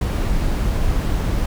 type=noise; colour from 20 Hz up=brown; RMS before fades=-19 dBFS; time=0.01-1.46 s; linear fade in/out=5 ms; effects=none